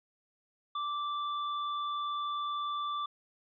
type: tone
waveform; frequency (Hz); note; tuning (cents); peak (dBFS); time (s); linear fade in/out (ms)
square; 1171; D6; -5; -33; 0.75-3.06; 5
effects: resampled to 11025 Hz